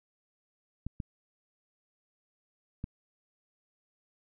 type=clicks; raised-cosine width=5 ms; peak=-23 dBFS; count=3; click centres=0.866 / 1.002 / 2.841 s; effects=none